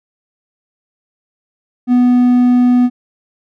triangle tone, 246.9 Hz, B3, in tune, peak -5 dBFS, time 1.87-2.9 s, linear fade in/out 50 ms, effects none

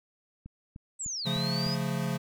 click train, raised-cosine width 5 ms, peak -31 dBFS, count 5, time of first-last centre 0.46-1.665 s, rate 3.32 Hz
sine linear two-way sweep, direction down then up, 8060 to 3660 to 5080 Hz, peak -32 dBFS, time 0.99-1.76 s, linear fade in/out 20 ms, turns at 1.28 s
square chord, Db augmented, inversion none, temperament equal, 138.59 / 174.61 / 220 Hz, Db3 / F3 / A3, 0 / 0 / 0 cents, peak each -33 / -33 / -36 dBFS, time 1.25-2.18 s, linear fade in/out 20 ms
effects none

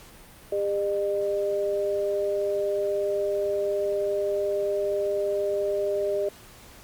sine tone pair together, 401.9 / 605 Hz, G4 / D#5, +43 / -49 cents, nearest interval perfect fifth, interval 708 cents, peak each -26 dBFS, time 0.52-6.29 s, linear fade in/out 5 ms, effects pink hiss -49 dBFS RMS until 6.83 s + Opus 48 kbps

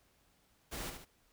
pink noise with echo, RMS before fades -42 dBFS, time 0.71-0.91 s, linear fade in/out 20 ms, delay 72 ms, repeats 2, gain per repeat -6 dB, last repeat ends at 1.054 s, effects pink hiss -71 dBFS RMS until 1.32 s

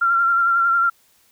sine tone with vibrato, 1373 Hz, F6, 30 cents flat, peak -14 dBFS, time 0.01-0.9 s, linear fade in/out 10 ms, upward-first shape triangle, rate 11 Hz, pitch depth 37 cents each way, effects white hiss -58 dBFS RMS until 1.31 s

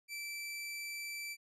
sawtooth tone, 2329 Hz, D7, 15 cents flat, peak -37 dBFS, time 0.08-1.37 s, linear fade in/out 50 ms, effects resampled to 32000 Hz

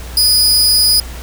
sawtooth tone with amplitude modulation, 4960 Hz, D#8, 6 cents flat, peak -3 dBFS, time 0.17-1 s, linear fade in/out 2 ms, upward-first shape sine, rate 286 Hz, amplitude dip 55%, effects added 60 Hz sine -26 dBFS peak until 1.22 s + pink hiss -33 dBFS RMS until 1.22 s

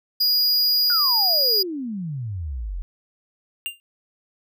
square tone, 4887 Hz, D#8, 32 cents flat, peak -17 dBFS, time 0.2-1.63 s, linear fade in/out 10 ms
sine exponential sweep, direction down, 1480 to 39.56 Hz, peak -26 dBFS, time 0.9-2.82 s, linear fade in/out 0 ms
square tone with exponential decay, 2794 Hz, F7, in tune, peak -22 dBFS, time 3.66-3.8 s, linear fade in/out 0 ms, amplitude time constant 29 ms
effects none

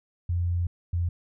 sine tone pair in turn, 87.2 / 86.45 Hz, F2 / F2, -2 / -17 cents, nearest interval unison, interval 15 cents, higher first, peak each -23 dBFS, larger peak neither, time 0.29-0.67 / 0.93-1.09 s, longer first, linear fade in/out 5 ms, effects none

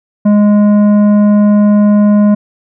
sine tone with tanh clipping, 207.3 Hz, G#3, 3 cents flat, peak -6 dBFS, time 0.25-2.35 s, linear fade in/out 10 ms, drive 10 dB, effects none

